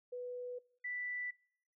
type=tone pair in turn; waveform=sine; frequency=493.9 / 1975.6 Hz; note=B4 / B6; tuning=0 / 0 cents; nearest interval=2 octaves; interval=2400 cents; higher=second; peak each=-40 / -38 dBFS; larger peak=second; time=0.12-0.59 / 0.84-1.31 s; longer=neither; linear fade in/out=10 ms; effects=noise-tail reverb RT60 0.7 s tail -24 dB re dry